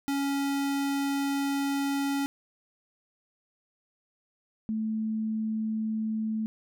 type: tone pair in turn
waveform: square / sine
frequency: 278.7 / 219 Hz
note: C#4 / A3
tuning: +9 / -8 cents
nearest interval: major third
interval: 417 cents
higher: first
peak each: -27 dBFS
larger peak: neither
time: 0.08-2.26 / 4.69-6.46 s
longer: first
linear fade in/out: 0 ms
effects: none